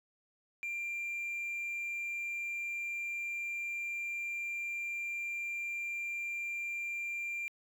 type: tone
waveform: triangle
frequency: 2378 Hz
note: D7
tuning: 21 cents sharp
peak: -33 dBFS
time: 0.63-7.48 s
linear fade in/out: 0 ms
effects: tanh soft clip ceiling -29 dBFS